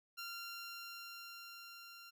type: tone with level ramp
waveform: 15% pulse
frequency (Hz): 1383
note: F6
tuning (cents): -17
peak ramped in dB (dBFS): -37 to -47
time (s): 0.17-2.11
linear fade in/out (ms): 20
effects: none